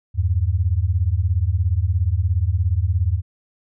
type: beating tone pair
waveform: sine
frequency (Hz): 80.9 / 97.9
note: E2 / G2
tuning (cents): -32 / -2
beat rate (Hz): 17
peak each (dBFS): -19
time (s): 0.14-3.22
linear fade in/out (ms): 50
effects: none